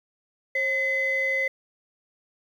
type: tone pair together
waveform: sine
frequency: 537.3 / 2033 Hz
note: C5 / B6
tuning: +46 / +50 cents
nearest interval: octave + major seventh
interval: 2304 cents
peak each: -28 / -22 dBFS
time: 0.55-1.48 s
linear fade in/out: 5 ms
effects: tanh soft clip ceiling -17 dBFS + 9-bit